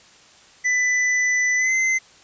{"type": "tone with pitch glide", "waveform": "square", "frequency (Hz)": [1993, 2062], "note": ["B6", "C7"], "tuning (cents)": [15, -26], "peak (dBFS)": -18, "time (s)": [0.64, 1.99], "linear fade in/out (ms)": 20, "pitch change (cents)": 59, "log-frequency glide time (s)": [1.57, 1.73], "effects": ["white hiss -50 dBFS RMS until 2.23 s", "resampled to 16000 Hz"]}